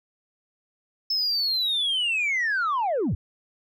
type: linear sweep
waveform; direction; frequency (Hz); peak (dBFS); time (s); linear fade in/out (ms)
sine; down; 5274 to 57.5; -20; 1.1-3.15; 5
effects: tanh soft clip ceiling -20 dBFS